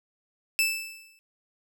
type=tone with exponential decay; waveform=sawtooth; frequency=2637 Hz; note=E7; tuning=in tune; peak=-16 dBFS; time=0.59-1.19 s; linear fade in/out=0 ms; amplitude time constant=130 ms; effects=none